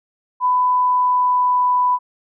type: tone with pitch glide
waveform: sine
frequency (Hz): 999 to 993.2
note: B5 to B5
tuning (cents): +20 to +9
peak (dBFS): -13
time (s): 0.4-1.99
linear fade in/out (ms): 50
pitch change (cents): -11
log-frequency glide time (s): 0.67-1.68
effects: none